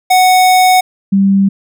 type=tone pair in turn; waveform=square / sine; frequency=740 / 196 Hz; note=F#5 / G3; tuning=0 / 0 cents; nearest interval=octave + major seventh; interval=2300 cents; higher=first; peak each=-6 dBFS; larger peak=neither; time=0.1-0.81 / 1.12-1.49 s; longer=first; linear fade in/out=10 ms; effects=none